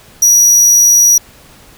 45% pulse tone, 5800 Hz, F#8, 35 cents flat, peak -5 dBFS, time 0.22-1.18 s, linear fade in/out 5 ms, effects pink hiss -41 dBFS RMS until 1.77 s

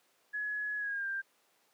sine tone with pitch glide, 1690 to 1586 Hz, G#6 to G6, +30 to +20 cents, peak -33 dBFS, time 0.33-1.22 s, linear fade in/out 20 ms, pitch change -110 cents, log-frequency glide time 0.77-1.07 s, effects pink hiss -70 dBFS RMS until 1.73 s + high-pass 400 Hz 12 dB/octave

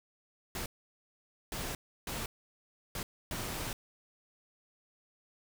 pink noise bursts at uneven times, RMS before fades -38 dBFS, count 5, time 0.55-0.66 / 1.52-1.75 / 2.07-2.26 / 2.95-3.03 / 3.31-3.73 s, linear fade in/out 2 ms, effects none

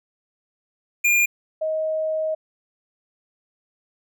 square / sine tone pair in turn, 2409 / 629.5 Hz, D7 / D#5, +43 / +20 cents, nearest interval octave + major seventh, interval 2323 cents, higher first, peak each -16 / -21 dBFS, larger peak first, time 1.04-1.26 / 1.61-2.35 s, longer second, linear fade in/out 10 ms, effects none

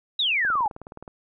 sine exponential sweep, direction down, 3951 to 803 Hz, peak -20 dBFS, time 0.19-0.68 s, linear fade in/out 5 ms
click train, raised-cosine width 1 ms, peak -25 dBFS, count 13, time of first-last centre 0.45-1.078 s, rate 19.1 Hz
effects none

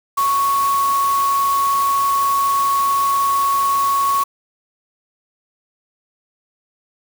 sine tone in noise, 1108.7 Hz, C#6, in tune, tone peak -14 dBFS, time 0.17-4.24 s, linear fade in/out 10 ms, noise white, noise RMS -29 dBFS, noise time 0.17-4.24 s, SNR +12 dB, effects none

